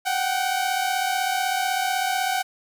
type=tone pair together; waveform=sawtooth; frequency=738 / 774 Hz; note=F#5 / G5; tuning=-5 / -22 cents; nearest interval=minor second; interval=83 cents; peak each=-21 dBFS; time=0.05-2.43 s; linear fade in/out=20 ms; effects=9-bit